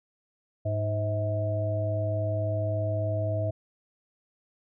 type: harmonic tone with a mistuned harmonic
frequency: 103.83 Hz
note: G#2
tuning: in tune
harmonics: 1 / 3 / 5 / 6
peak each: -27 / -39 / -40 / -30 dBFS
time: 0.65-3.51 s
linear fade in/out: 10 ms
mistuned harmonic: 6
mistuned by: +54 cents
effects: none